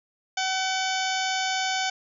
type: harmonic tone with a mistuned harmonic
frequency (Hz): 757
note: F#5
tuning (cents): +39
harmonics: 1 / 2 / 3 / 4 / 5 / 6 / 7 / 8 / 9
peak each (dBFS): -28 / -31 / -33 / -34 / -35 / -36 / -36 / -37 / -38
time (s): 0.37-1.9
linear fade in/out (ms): 5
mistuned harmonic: 5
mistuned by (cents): -100
effects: none